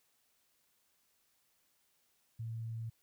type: tone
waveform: sine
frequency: 113.6 Hz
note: A#2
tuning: 44 cents flat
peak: -38 dBFS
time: 2.39-2.9 s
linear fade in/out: 10 ms
effects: white hiss -75 dBFS RMS until 3.02 s